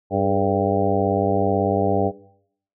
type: harmonic tone with a mistuned harmonic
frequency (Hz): 98.1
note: G2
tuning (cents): +2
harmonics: 1 / 2 / 3 / 4 / 5 / 6 / 7 / 8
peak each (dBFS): -26 / -26 / -26 / -26 / -26 / -26 / -26 / -26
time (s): 0.1-2.12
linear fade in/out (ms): 50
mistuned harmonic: 4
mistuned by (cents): +70
effects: noise-tail reverb RT60 0.7 s tail -19 dB re dry